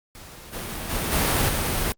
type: noise with level steps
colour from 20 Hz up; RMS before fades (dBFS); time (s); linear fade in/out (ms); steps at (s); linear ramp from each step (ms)
pink; -43 / -32 / -26 / -21 / -24; 0.15-1.92; 0; 0.52 / 0.89 / 1.11 / 1.48; 20
effects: Opus 48 kbps